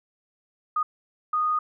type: tone bursts at uneven times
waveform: sine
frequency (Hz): 1236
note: D#6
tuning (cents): -12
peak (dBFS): -21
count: 2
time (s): 0.76-0.83 / 1.33-1.59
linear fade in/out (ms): 5
effects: none